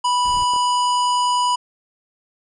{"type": "harmonic tone", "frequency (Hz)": 985, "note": "B5", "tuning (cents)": -5, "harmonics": [1, 3, 5, 7, 9], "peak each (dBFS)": [-16, -26, -30, -33, -35], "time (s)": [0.04, 1.56], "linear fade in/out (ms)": 10}
{"type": "noise", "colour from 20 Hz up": "brown", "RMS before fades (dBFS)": -34, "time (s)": [0.25, 0.44], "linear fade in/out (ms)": 2}
{"type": "clicks", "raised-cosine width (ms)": 1, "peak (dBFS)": [-20, -21], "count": 2, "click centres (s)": [0.536, 0.562]}
{"effects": []}